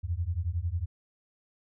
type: beating tone pair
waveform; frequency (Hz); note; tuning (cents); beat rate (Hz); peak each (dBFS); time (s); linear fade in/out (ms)
sine; 80.8 / 91.8; E2 / F#2; -34 / -13; 11; -31; 0.03-0.86; 20
effects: none